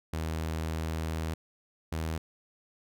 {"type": "tone bursts at uneven times", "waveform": "sawtooth", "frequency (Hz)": 80.1, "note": "E2", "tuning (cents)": -49, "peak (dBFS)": -27, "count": 2, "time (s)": [[0.13, 1.34], [1.92, 2.18]], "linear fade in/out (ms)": 5, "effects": []}